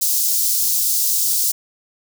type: high-pass noise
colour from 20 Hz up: white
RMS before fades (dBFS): -18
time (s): 0.01-1.52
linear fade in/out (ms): 10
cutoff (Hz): 4800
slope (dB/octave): 24
effects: none